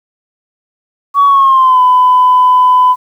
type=tone with pitch glide; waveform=sine; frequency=1127 to 1004 Hz; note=C#6 to B5; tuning=+28 to +28 cents; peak=-3 dBFS; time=1.14-2.96 s; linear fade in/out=50 ms; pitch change=-200 cents; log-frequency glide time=1.26-1.81 s; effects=tanh soft clip ceiling 0 dBFS + 7-bit